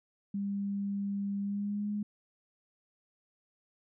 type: tone with pitch glide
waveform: sine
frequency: 200 to 207.5 Hz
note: G3 to G#3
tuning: +35 to -1 cents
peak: -31 dBFS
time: 0.34-2.03 s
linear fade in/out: 5 ms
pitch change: +64 cents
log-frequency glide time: 1.41-1.9 s
effects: none